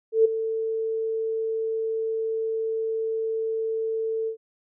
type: tone with ADSR envelope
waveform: sine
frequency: 445.7 Hz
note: A4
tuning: 22 cents sharp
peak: -12 dBFS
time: 0.12-4.37 s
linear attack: 130 ms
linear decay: 10 ms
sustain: -12 dB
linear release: 97 ms
effects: none